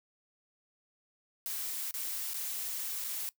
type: noise with dropouts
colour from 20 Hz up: blue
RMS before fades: -37 dBFS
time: 1.46-3.29 s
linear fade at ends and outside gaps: 0 ms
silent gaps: 1.91-1.94 / 2.335-2.343 / 3.041-3.045 s
effects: noise-tail reverb RT60 0.1 s tail -19 dB re dry